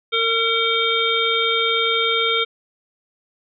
harmonic tone, 455.8 Hz, A#4, 39 cents flat, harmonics 1 / 3 / 5 / 7 / 8, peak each -23 / -23 / -23 / -23 / -23 dBFS, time 0.12-2.45 s, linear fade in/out 20 ms, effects none

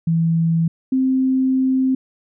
sine tone pair in turn, 164.81 / 261.6 Hz, E3 / C4, 0 / 0 cents, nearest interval minor sixth, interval 800 cents, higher second, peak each -14 dBFS, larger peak neither, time 0.07-0.68 / 0.92-1.95 s, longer second, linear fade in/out 5 ms, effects none

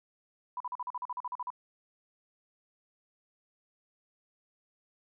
sine tone bursts, 991 Hz, B5, 6 cents sharp, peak -33 dBFS, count 13, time 0.57-1.503 s, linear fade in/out 2 ms, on 33 ms, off 42 ms, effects none

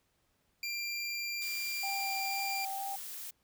25% pulse tone, 2377 Hz, D7, 20 cents sharp, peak -31 dBFS, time 0.63-2.65 s, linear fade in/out 2 ms
blue noise, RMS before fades -43 dBFS, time 1.41-3.31 s, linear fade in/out 10 ms
sine tone with vibrato, 784 Hz, G5, in tune, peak -36 dBFS, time 1.83-2.96 s, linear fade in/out 5 ms, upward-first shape sine, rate 2.1 Hz, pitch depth 12 cents each way
effects pink hiss -75 dBFS RMS until 3.43 s

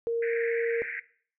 sine tone, 464 Hz, A#4, 8 cents flat, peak -25 dBFS, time 0.07-0.82 s, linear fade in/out 0 ms
pink band-pass noise, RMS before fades -36 dBFS, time 0.22-1 s, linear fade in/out 5 ms, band 1600 to 2300 Hz, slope 96 dB/octave
effects noise-tail reverb RT60 0.5 s tail -18 dB re dry

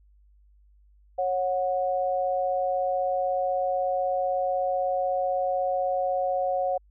sine tone pair together, 549.1 / 733 Hz, C#5 / F#5, -17 / -16 cents, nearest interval perfect fourth, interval 501 cents, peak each -26 dBFS, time 1.18-6.78 s, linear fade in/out 10 ms, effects added 50 Hz sine -55 dBFS peak until 6.9 s

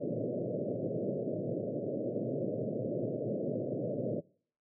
white band-pass noise, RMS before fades -35 dBFS, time 0-4.21 s, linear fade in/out 20 ms, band 110 to 620 Hz, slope 96 dB/octave, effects noise-tail reverb RT60 0.5 s tail -23 dB re dry

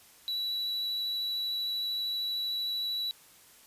triangle tone with vibrato, 3931 Hz, B7, 9 cents flat, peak -29 dBFS, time 0.28-3.11 s, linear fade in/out 0 ms, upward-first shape triangle, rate 13 Hz, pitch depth 9 cents each way, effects white hiss -57 dBFS RMS until 3.66 s + resampled to 32000 Hz

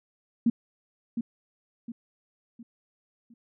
sine tone with echo, 233.1 Hz, A#3, in tune, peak -18 dBFS, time 0.46-0.5 s, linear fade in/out 5 ms, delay 710 ms, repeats 4, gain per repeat -8 dB, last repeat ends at 3.34 s, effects none

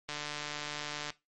click train, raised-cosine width 0.2 ms, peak -20 dBFS, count 151, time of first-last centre 0.09-1.104 s, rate 148 Hz, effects noise-tail reverb RT60 0.2 s tail -17 dB re dry + MP3 48 kbps

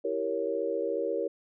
sine chord, E diminished seventh, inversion none, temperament equal, 329.6 / 392 / 466.2 / 554.4 Hz, E4 / G4 / Bb4 / Db5, 0 / 0 / 0 / 0 cents, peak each -36 / -34 / -31 / -33 dBFS, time 0.04-1.28 s, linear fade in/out 10 ms, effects none

